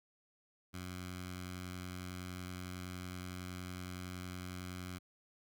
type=tone with notch filter; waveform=10% pulse; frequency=90.8 Hz; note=F#2; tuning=32 cents flat; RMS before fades=-45 dBFS; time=0.73-4.99 s; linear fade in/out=20 ms; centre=480 Hz; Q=0.67; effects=none